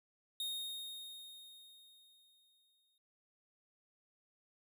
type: tone with exponential decay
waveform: 45% pulse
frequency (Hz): 3711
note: A#7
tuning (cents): -9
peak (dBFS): -37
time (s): 0.4-2.98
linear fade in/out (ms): 2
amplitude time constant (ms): 560
effects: none